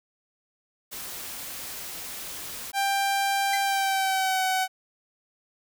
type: noise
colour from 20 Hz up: white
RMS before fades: -37 dBFS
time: 0.91-2.72 s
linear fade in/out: 20 ms
type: tone with pitch glide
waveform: sawtooth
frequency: 790 to 752.6 Hz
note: G5 to F#5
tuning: +13 to +29 cents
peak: -19 dBFS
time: 2.73-4.68 s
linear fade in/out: 50 ms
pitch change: -84 cents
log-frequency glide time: 3.63-4.42 s
type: tone with exponential decay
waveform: sawtooth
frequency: 2034 Hz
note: C7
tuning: 50 cents flat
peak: -22 dBFS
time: 3.53-3.65 s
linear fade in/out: 5 ms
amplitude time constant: 26 ms
effects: none